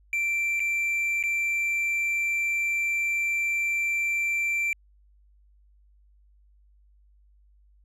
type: tone with dropouts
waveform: triangle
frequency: 2349 Hz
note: D7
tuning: in tune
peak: -22 dBFS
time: 0.13-4.73 s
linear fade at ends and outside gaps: 1 ms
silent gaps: 0.596-0.602 / 1.228-1.237 s
effects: added 50 Hz sine -56 dBFS peak until 7.84 s + resampled to 32000 Hz